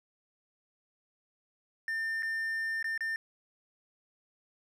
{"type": "tone with dropouts", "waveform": "triangle", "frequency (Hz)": 1800, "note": "A6", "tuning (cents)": 39, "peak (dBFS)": -29, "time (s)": [1.88, 3.16], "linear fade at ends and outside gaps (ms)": 1, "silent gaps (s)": [[2.224, 2.23], [2.827, 2.843], [2.977, 3.007]], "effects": []}